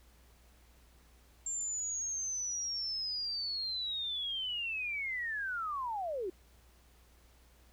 sine linear sweep, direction down, 7390 to 341.4 Hz, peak -34 dBFS, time 1.46-6.3 s, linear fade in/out 5 ms, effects added 60 Hz sine -61 dBFS peak until 7.72 s + pink hiss -66 dBFS RMS until 7.72 s

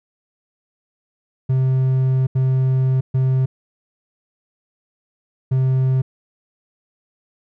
triangle tone bursts at uneven times, 130.81 Hz, C3, in tune, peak -12 dBFS, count 4, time 1.49-2.27 / 2.35-3.01 / 3.14-3.46 / 5.51-6.02 s, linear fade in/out 10 ms, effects none

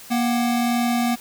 square tone pair together, 237.1 / 753.3 Hz, A#3 / F#5, +30 / +31 cents, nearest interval octave + minor sixth, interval 2001 cents, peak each -20 / -27 dBFS, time 0.1-1.16 s, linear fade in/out 20 ms, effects white hiss -42 dBFS RMS until 1.2 s

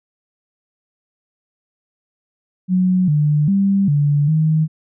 sine tone with pitch steps, 183.8 / 149 / 196.8 / 145.2 / 156.9 Hz, F#3 / D3 / G3 / D3 / D#3, -11 / +25 / +7 / -19 / +15 cents, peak -12 dBFS, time 2.68-4.68 s, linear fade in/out 50 ms, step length 400 ms, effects none

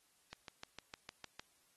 click train, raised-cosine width 0.2 ms, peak -29 dBFS, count 8, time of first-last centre 0.33-1.395 s, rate 6.57 Hz, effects white hiss -73 dBFS RMS until 1.76 s + AAC 32 kbps

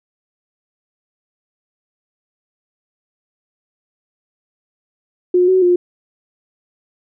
sine tone with pitch steps, 359.7 / 373.7 / 355 Hz, F#4 / F#4 / F4, -49 / +17 / +28 cents, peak -9 dBFS, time 5.34-5.76 s, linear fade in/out 5 ms, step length 140 ms, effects none

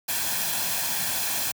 white noise with comb filter, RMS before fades -27 dBFS, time 0.08-1.52 s, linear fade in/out 10 ms, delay 1.2 ms, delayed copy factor +0.55, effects high-pass 100 Hz 12 dB/octave

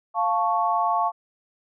sine chord, F augmented, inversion none, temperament equal, 698.5 / 880 / 1108.7 Hz, F5 / A5 / C#6, 0 / 0 / 0 cents, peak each -24 dBFS, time 0.14-1.12 s, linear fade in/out 50 ms, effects none

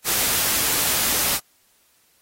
white noise, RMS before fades -21 dBFS, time 0.04-1.4 s, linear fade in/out 50 ms, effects white hiss -61 dBFS RMS until 2.21 s + AAC 48 kbps

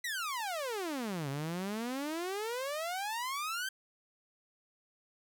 sawtooth exponential two-way sweep, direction down then up, 2014 to 134.1 to 1586 Hz, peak -31 dBFS, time 0.04-3.69 s, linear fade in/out 5 ms, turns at 1.29 s, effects none

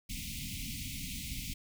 pink band-stop noise, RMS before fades -40 dBFS, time 0.09-1.54 s, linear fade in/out 10 ms, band 280 to 2100 Hz, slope 96 dB/octave, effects none

